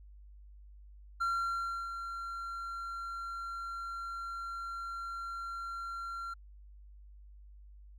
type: tone with ADSR envelope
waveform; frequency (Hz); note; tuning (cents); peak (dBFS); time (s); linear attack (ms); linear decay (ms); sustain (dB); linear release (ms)
triangle; 1372; F6; -31; -27; 1.2-6.34; 16; 670; -9; 8
effects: added 50 Hz sine -51 dBFS peak until 7.98 s